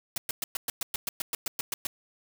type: noise bursts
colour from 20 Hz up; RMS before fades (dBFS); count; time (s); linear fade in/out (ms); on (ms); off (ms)
white; -31; 14; 0.16-1.87; 2; 20; 110
effects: none